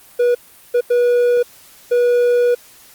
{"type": "tone bursts at uneven times", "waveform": "triangle", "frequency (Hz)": 485.1, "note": "B4", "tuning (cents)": -31, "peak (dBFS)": -9, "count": 4, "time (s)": [[0.19, 0.35], [0.74, 0.81], [0.9, 1.43], [1.91, 2.55]], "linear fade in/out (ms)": 10, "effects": ["white hiss -45 dBFS RMS until 2.94 s", "Opus 32 kbps"]}